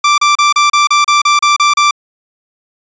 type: tone bursts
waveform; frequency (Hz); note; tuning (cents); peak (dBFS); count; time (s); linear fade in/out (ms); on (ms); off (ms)
sawtooth; 1174.7; D6; 0; -3; 11; 0.04-1.91; 5; 140; 33
effects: resampled to 16000 Hz